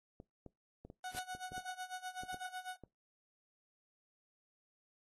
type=clicks; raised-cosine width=2 ms; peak=-37 dBFS; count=11; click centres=0.201 / 0.463 / 0.85 / 0.901 / 1.149 / 1.35 / 1.52 / 1.58 / 2.235 / 2.344 / 2.837 s
type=noise with exponential growth; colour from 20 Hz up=white; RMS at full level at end=-40 dBFS; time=1.03-1.19 s; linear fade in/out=2 ms; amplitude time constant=34 ms
type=tone with tremolo; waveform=30% pulse; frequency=738 Hz; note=F#5; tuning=5 cents flat; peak=-37 dBFS; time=1.04-2.76 s; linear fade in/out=2 ms; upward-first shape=sine; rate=8 Hz; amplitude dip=85%
effects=noise-tail reverb RT60 0.2 s tail -21 dB re dry + AAC 32 kbps